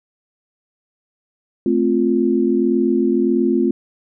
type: chord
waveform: sine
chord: F major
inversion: first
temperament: equal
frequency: 220 / 261.6 / 349.2 Hz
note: A3 / C4 / F4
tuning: 0 / 0 / 0 cents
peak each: -19 / -18 / -17 dBFS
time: 1.66-3.71 s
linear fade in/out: 2 ms
effects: none